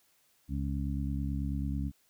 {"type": "harmonic tone", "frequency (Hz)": 69.2, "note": "C#2", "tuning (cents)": -2, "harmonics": [1, 2, 3, 4], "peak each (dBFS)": [-33, -36, -38, -39], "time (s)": [0.48, 1.92], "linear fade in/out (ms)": 50, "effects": ["white hiss -69 dBFS RMS until 2.09 s"]}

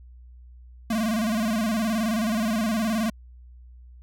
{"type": "tone with vibrato", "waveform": "square", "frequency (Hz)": 220, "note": "A3", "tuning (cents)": 0, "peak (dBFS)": -23, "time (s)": [0.9, 3.1], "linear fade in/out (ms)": 5, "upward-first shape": "square", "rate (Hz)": 19, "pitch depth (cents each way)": 81, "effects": ["added 61 Hz sine -44 dBFS peak until 4.02 s"]}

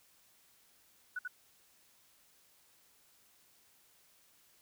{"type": "tone with echo", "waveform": "sine", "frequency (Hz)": 1480, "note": "F#6", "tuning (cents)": 0, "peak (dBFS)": -35, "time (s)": [1.16, 1.19], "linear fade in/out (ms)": 5, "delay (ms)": 88, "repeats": 1, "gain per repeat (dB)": -2, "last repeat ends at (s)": 1.278, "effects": ["white hiss -67 dBFS RMS until 4.61 s"]}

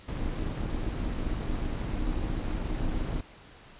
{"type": "noise with amplitude modulation", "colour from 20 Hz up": "brown", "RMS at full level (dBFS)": -28, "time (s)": [0.08, 3.21], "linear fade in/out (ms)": 5, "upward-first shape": "sine", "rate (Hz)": 278, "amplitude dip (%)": 60, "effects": ["pink hiss -52 dBFS RMS until 3.79 s", "resampled to 8000 Hz"]}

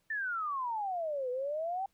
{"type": "exponential two-way sweep", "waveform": "sine", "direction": "down then up", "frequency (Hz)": [1801, 490, 793], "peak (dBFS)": -32, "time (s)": [0.1, 1.86], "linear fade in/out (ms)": 5, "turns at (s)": 1.3, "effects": ["pink hiss -75 dBFS RMS until 1.93 s"]}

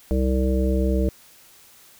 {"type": "harmonic tone with a mistuned harmonic", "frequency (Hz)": 64.6, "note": "C2", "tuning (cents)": -21, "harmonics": [1, 3, 5, 7, 9], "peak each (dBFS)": [-20, -25, -27, -28, -30], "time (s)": [0.11, 1.09], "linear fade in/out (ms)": 0, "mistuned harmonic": 1, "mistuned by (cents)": 28, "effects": ["white hiss -51 dBFS RMS until 1.99 s"]}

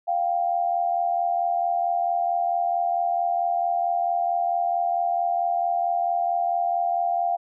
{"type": "tone pair together", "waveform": "sine", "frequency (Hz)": [698.5, 783], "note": ["F5", "G5"], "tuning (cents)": [0, -2], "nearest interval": "major second", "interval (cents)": 198, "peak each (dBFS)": [-22, -26], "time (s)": [0.07, 7.37], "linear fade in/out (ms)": 20, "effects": []}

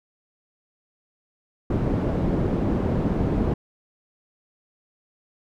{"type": "low-pass noise", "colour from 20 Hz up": "white", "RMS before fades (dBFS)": -23, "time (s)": [1.7, 3.54], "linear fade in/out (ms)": 5, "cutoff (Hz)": 300, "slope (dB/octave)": 12, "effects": []}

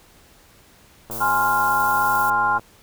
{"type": "click train", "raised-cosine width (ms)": 1, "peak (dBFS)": -21, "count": 170, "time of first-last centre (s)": [1.1, 2.596], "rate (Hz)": 113}
{"type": "noise", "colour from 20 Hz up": "violet", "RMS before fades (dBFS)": -31, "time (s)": [1.11, 2.3], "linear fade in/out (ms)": 2}
{"type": "chord", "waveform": "sine", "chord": "F minor", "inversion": "first", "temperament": "equal", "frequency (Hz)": [830.6, 1046.5, 1396.9], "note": ["Ab5", "C6", "F6"], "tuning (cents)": [0, 0, 0], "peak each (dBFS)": -21, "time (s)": [1.2, 2.59], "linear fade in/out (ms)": 20}
{"effects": ["pink hiss -52 dBFS RMS until 2.82 s"]}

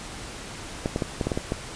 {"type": "clicks", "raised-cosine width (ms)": 2, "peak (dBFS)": -11, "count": 8, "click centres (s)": [0.859, 0.961, 1.022, 1.212, 1.27, 1.318, 1.375, 1.521], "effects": ["pink hiss -38 dBFS RMS until 1.75 s", "resampled to 22050 Hz"]}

